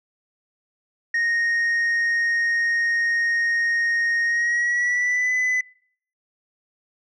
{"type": "tone with pitch glide", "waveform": "sine", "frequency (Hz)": [1861, 2006], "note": ["A#6", "B6"], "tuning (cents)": [-3, 26], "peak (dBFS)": -16, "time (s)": [1.14, 5.61], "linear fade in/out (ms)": 5, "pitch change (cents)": 129, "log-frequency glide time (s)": [4.25, 5.32], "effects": ["noise-tail reverb RT60 0.6 s tail -25 dB re dry", "tanh soft clip ceiling -18 dBFS"]}